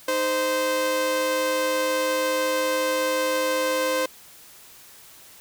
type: tone pair together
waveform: sawtooth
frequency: 310 / 518.8 Hz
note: D#4 / C5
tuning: -6 / -15 cents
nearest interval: major sixth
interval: 891 cents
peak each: -27 / -18 dBFS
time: 0.08-4.06 s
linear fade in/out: 5 ms
effects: white hiss -48 dBFS RMS until 5.4 s